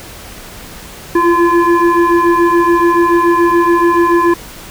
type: tone with frequency modulation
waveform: sine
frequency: 340 Hz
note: F4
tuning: 46 cents flat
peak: -7 dBFS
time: 1.15-4.34 s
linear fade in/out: 5 ms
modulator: 687 Hz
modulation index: 1.4
effects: added 50 Hz sine -42 dBFS peak until 4.7 s + pink hiss -32 dBFS RMS until 4.7 s